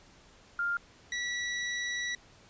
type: tone pair in turn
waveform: sine / sawtooth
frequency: 1400 / 1946.1 Hz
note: F6 / B6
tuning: +4 / -26 cents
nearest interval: tritone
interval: 570 cents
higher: second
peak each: -28 dBFS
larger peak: neither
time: 0.59-0.77 / 1.12-2.15 s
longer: second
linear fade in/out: 2 ms
effects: pink hiss -58 dBFS RMS until 2.49 s + resampled to 16000 Hz